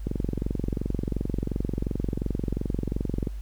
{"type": "click train", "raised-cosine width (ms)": 3, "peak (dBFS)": -14, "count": 74, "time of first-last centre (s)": [0.07, 3.272], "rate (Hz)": 22.8, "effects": ["added 50 Hz sine -32 dBFS peak until 3.41 s", "pink hiss -57 dBFS RMS until 3.41 s"]}